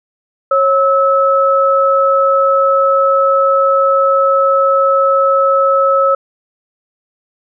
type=tone pair together; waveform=sine; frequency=546 / 1299.9 Hz; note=C#5 / E6; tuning=-26 / -25 cents; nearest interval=octave + minor third; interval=1501 cents; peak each=-11 dBFS; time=0.51-6.15 s; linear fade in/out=5 ms; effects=none